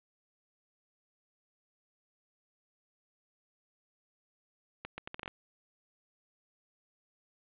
accelerating click train, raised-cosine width 0.3 ms, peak -23 dBFS, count 8, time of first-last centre 4.85-5.278 s, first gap 130 ms, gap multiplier 0.73, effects resampled to 8000 Hz + 9-bit

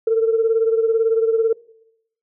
sine beating tone pair, 447.7 / 465.7 Hz, A4 / A#4, +30 / -2 cents, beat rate 18 Hz, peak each -14 / -21 dBFS, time 0.07-1.53 s, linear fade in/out 5 ms, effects noise-tail reverb RT60 0.8 s tail -22 dB re dry + tanh soft clip ceiling -8 dBFS

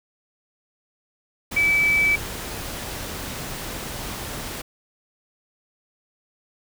sine tone in noise, 2304 Hz, D7, 34 cents flat, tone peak -16 dBFS, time 1.56-2.16 s, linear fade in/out 10 ms, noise pink, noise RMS -32 dBFS, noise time 1.51-4.62 s, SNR +13 dB, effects none

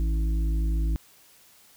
harmonic tone with a mistuned harmonic, 54.3 Hz, A1, 22 cents flat, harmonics 1 / 3 / 5 / 6, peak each -22 / -36 / -41 / -40 dBFS, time 0-0.96 s, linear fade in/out 0 ms, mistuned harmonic 5, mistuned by +19 cents, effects white hiss -56 dBFS RMS until 1.76 s

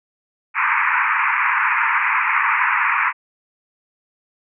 pink band-pass noise, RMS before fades -18 dBFS, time 0.54-3.13 s, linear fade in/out 50 ms, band 900 to 2500 Hz, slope 96 dB/octave, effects none

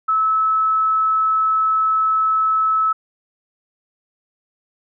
sine tone, 1300 Hz, E6, 24 cents flat, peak -14 dBFS, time 0.08-2.93 s, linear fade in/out 10 ms, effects none

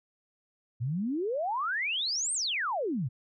sine exponential two-way sweep, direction up then down, 110.9 to 8870 to 110.9 Hz, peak -28 dBFS, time 0.8-3.09 s, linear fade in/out 20 ms, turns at 2.33 s, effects none

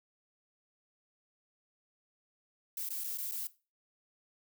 violet noise with dropouts, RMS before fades -38 dBFS, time 2.77-3.47 s, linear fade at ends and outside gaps 2 ms, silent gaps 2.889-2.904 / 3.038-3.042 / 3.174-3.184 / 3.313-3.319 s, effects noise-tail reverb RT60 0.3 s tail -17 dB re dry

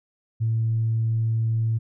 sine tone, 112.8 Hz, A2, 44 cents sharp, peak -19 dBFS, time 0.4-1.79 s, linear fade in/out 20 ms, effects tanh soft clip ceiling -15 dBFS

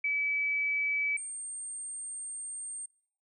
sine tone pair in turn, 2294 / 8661 Hz, D7 / C#9, -41 / -41 cents, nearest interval octave + major seventh, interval 2300 cents, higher second, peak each -27 / -37 dBFS, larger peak first, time 0.04-1.17 / 1.17-2.86 s, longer second, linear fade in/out 5 ms, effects noise-tail reverb RT60 0.5 s tail -22 dB re dry

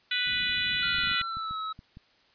harmonic tone, 493.9 Hz, B4, in tune, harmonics 3 / 4 / 5 / 6 / 7 / 8, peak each -33 / -33 / -33 / -33 / -33 / -33 dBFS, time 0.11-1.22 s, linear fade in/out 5 ms
white low-pass noise, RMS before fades -47 dBFS, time 0.25-1.16 s, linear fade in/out 20 ms, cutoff 250 Hz, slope 24 dB/octave
square tone with pitch glide, 1400 to 1291.2 Hz, F6 to E6, +4 to -36 cents, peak -32 dBFS, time 0.82-1.73 s, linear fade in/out 10 ms, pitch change -140 cents, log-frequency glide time 0.99-1.57 s
clicks, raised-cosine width 5 ms, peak -33 dBFS, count 10, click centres 0.947 / 0.986 / 1.038 / 1.073 / 1.115 / 1.213 / 1.37 / 1.51 / 1.791 / 1.971 s
effects white hiss -63 dBFS RMS until 2.34 s + resampled to 11025 Hz

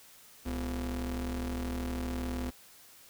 40% pulse ring-modulated tone, 92.2 Hz, F#2, 6 cents flat, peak -29 dBFS, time 0.45-2.51 s, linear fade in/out 20 ms, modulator 158 Hz, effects white hiss -56 dBFS RMS until 3.09 s

